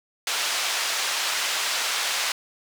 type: band-pass noise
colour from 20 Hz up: white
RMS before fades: -26 dBFS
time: 0.27-2.32 s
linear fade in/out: 2 ms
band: 770 to 5400 Hz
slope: 12 dB/octave
effects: none